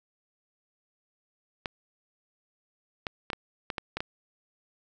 clicks, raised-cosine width 0.3 ms, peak -15 dBFS, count 8, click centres 1.658 / 3.068 / 3.302 / 3.332 / 3.702 / 3.782 / 3.97 / 4.005 s, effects none

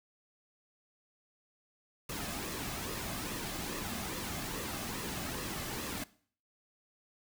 pink noise with flanger, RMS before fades -39 dBFS, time 2.09-6.04 s, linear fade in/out 5 ms, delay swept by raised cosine 1.3 to 2.18 ms, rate 2.4 Hz, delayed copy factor -0.5, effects noise-tail reverb RT60 0.5 s tail -19 dB re dry

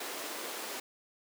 pink high-pass noise, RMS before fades -40 dBFS, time 0-0.8 s, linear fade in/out 5 ms, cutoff 310 Hz, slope 24 dB/octave, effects none

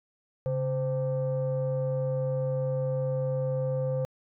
sine tone pair together, 137.51 / 518 Hz, C#3 / C5, -14 / -17 cents, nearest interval octave + major seventh, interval 2297 cents, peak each -27 dBFS, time 0.46-4.05 s, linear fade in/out 0 ms, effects tanh soft clip ceiling -22 dBFS

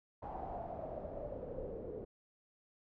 pink noise with low-pass filter sweep, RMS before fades -44 dBFS, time 0.22-2.05 s, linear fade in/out 10 ms, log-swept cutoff 810 to 440 Hz, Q 6.9, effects none

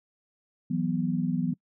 sine chord, E suspended second, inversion none, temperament equal, 164.81 / 185 / 246.9 Hz, E3 / F#3 / B3, 0 / 0 / 0 cents, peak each -29 dBFS, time 0.7-1.54 s, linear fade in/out 10 ms, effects noise-tail reverb RT60 0.1 s tail -25 dB re dry

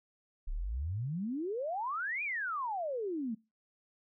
sine exponential two-way sweep, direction up then down, 30.37 to 2489 to 211.4 Hz, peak -33 dBFS, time 0.47-3.35 s, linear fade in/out 10 ms, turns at 2.23 s, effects noise-tail reverb RT60 0.3 s tail -25 dB re dry

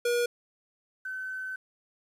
square / sine tone pair in turn, 480 / 1523.9 Hz, B4 / G6, -49 / -49 cents, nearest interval octave + minor sixth, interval 2000 cents, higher second, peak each -25 / -33 dBFS, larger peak first, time 0.05-0.26 / 1.05-1.56 s, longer second, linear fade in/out 5 ms, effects resampled to 32000 Hz + 10-bit

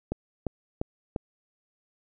click train, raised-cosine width 2 ms, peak -15 dBFS, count 4, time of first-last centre 0.12-1.162 s, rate 2.88 Hz, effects none

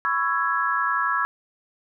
sine chord, C# minor seventh, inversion third, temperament just, 997.9 / 1108.7 / 1330.5 / 1663.1 Hz, B5 / C#6 / E6 / G#6, +18 / 0 / +16 / +2 cents, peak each -29 / -26 / -25 / -25 dBFS, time 0.05-1.25 s, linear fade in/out 0 ms, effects none

